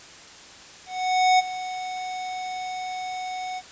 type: tone with ADSR envelope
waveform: square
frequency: 740 Hz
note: F#5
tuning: in tune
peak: -15 dBFS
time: 0.86-3.62 s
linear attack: 530 ms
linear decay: 22 ms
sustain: -15 dB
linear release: 46 ms
effects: white hiss -45 dBFS RMS until 3.71 s + resampled to 16000 Hz